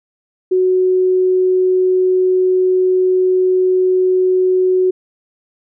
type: tone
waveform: sine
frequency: 370 Hz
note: F#4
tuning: in tune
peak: -10 dBFS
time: 0.51-4.91 s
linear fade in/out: 10 ms
effects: none